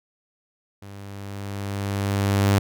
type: tone with level ramp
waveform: sawtooth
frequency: 99.7 Hz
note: G2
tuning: 30 cents sharp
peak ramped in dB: -35 to -11 dBFS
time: 0.82-2.59 s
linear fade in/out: 5 ms
effects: none